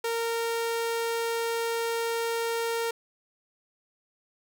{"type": "tone", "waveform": "sawtooth", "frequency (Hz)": 461.4, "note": "A#4", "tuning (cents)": -18, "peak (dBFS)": -23, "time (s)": [0.04, 2.91], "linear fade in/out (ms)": 5, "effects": []}